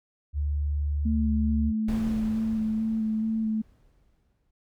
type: tone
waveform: sine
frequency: 73 Hz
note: D2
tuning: 10 cents flat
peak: -24 dBFS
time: 0.33-1.73 s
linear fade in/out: 50 ms
type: tone with vibrato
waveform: sine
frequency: 220 Hz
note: A3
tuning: in tune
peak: -24 dBFS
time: 1.05-3.62 s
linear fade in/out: 10 ms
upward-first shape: square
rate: 2.3 Hz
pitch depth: 14 cents each way
type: noise with exponential decay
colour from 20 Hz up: brown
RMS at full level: -31 dBFS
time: 1.88-4.51 s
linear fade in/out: 5 ms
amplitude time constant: 570 ms
effects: none